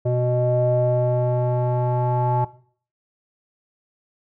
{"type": "tone with low-pass filter sweep", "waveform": "square", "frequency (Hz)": 123.47, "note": "B2", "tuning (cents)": 0, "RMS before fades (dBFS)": -20, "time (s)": [0.05, 2.45], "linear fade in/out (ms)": 10, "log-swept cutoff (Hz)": [550, 850], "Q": 7.2, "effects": ["noise-tail reverb RT60 0.5 s tail -18 dB re dry"]}